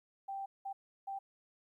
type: tone bursts at uneven times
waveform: sine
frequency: 784 Hz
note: G5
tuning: in tune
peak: -38 dBFS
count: 3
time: 0.28-0.46 / 0.65-0.73 / 1.07-1.19 s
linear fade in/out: 10 ms
effects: 13-bit